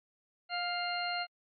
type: harmonic tone with a mistuned harmonic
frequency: 700 Hz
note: F5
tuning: 4 cents sharp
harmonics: 1 / 2 / 3 / 4 / 6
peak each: -36 / -39 / -41 / -41 / -39 dBFS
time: 0.49-1.27 s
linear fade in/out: 50 ms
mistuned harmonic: 1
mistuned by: +19 cents
effects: AAC 64 kbps